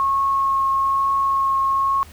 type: tone with vibrato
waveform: sine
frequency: 1089 Hz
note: C#6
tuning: 31 cents flat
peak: -16 dBFS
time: 0-2.03 s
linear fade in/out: 0 ms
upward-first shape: triangle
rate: 1.1 Hz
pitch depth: 11 cents each way
effects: added 76 Hz sine -44 dBFS peak until 2.12 s + pink hiss -46 dBFS RMS until 2.12 s